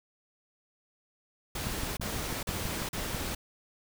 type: noise bursts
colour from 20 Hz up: pink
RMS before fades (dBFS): -35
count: 4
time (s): 1.55-3.35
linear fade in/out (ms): 5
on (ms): 420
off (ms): 40
type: click train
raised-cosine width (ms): 5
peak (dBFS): -25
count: 10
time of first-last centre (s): 1.67-3.148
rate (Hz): 6.09
effects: none